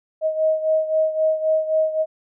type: beating tone pair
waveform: sine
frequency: 629 / 632.8 Hz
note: D#5 / D#5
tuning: +19 / +29 cents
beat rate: 3.8 Hz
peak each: -18 / -23 dBFS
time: 0.21-2.06 s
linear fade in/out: 50 ms
effects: none